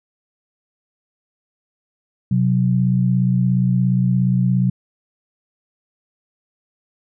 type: tone pair together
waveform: sine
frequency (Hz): 127.8 / 184.91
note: C3 / F#3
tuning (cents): -40 / -1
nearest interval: tritone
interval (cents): 639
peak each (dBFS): -16 / -17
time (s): 2.31-4.7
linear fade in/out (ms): 5
effects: none